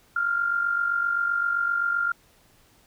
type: tone with amplitude modulation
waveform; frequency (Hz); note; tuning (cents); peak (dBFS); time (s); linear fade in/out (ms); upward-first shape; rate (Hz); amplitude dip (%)
sine; 1396.9; F6; 0; -19; 0.16-2.12; 5; sine; 47.7; 60
effects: pink hiss -59 dBFS RMS until 2.86 s